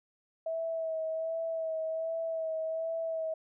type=tone with vibrato; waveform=sine; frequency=648 Hz; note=E5; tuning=30 cents flat; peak=-31 dBFS; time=0.46-3.34 s; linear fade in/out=5 ms; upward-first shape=sine; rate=1.3 Hz; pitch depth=24 cents each way; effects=none